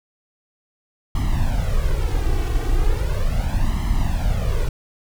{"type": "noise with flanger", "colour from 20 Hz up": "brown", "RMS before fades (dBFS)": -19, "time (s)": [1.15, 4.69], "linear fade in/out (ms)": 5, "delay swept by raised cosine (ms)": [0.97, 2.67], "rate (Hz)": 0.37, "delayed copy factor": 0.85, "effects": []}